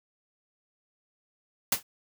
white noise with exponential decay, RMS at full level -19 dBFS, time 1.72-1.83 s, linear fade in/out 5 ms, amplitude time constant 22 ms, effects none

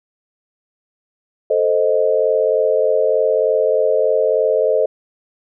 sine chord, A diminished, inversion none, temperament equal, 440 / 523.3 / 622.3 Hz, A4 / C5 / Eb5, 0 / 0 / 0 cents, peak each -17 dBFS, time 1.5-4.86 s, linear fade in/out 5 ms, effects none

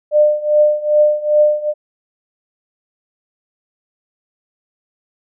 sine tone with tremolo, 600 Hz, D5, 37 cents sharp, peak -6 dBFS, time 0.11-1.74 s, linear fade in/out 50 ms, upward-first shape triangle, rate 2.5 Hz, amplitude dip 90%, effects none

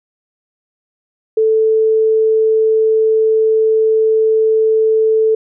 sine tone, 440 Hz, A4, in tune, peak -9 dBFS, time 1.37-5.35 s, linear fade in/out 5 ms, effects none

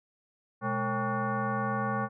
sine tone with frequency modulation, 457 Hz, A#4, 34 cents flat, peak -27 dBFS, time 0.61-2.09 s, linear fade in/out 50 ms, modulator 334 Hz, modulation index 2.9, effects none

